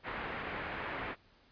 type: low-pass noise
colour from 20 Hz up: white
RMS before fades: -40 dBFS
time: 0.03-1.16 s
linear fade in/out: 50 ms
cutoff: 2200 Hz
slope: 24 dB/octave
effects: pink hiss -65 dBFS RMS until 1.51 s + resampled to 11025 Hz